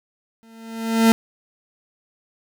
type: tone with exponential growth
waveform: 40% pulse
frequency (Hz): 225.9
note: A3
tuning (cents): +46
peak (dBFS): -8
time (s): 0.43-1.12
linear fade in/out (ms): 0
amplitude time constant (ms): 150
effects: none